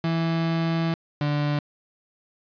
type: tone pair in turn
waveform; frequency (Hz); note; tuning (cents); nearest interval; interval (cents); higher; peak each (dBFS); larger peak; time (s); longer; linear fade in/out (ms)
35% pulse; 164.81 / 146.83; E3 / D3; 0 / 0; major second; 200; first; -20; neither; 0.04-0.94 / 1.21-1.59; first; 2
effects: resampled to 11025 Hz + 8-bit